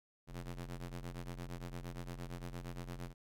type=ring-modulated tone; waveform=sawtooth; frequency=87.31 Hz; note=F2; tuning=in tune; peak=-36 dBFS; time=0.27-3.14 s; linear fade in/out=50 ms; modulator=48 Hz; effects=AAC 64 kbps